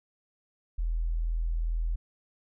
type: tone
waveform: sine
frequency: 41.2 Hz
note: E1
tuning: in tune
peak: -26 dBFS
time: 0.78-1.96 s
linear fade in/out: 10 ms
effects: none